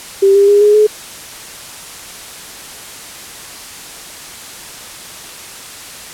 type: tone with pitch steps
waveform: sine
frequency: 392 / 400 / 408.2 / 416.5 / 425 Hz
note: G4 / G4 / G#4 / G#4 / G#4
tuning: 0 / +35 / -30 / +5 / +40 cents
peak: -5 dBFS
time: 0.22-0.87 s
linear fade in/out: 10 ms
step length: 130 ms
effects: white hiss -31 dBFS RMS until 6.13 s + low-pass 11000 Hz 12 dB/octave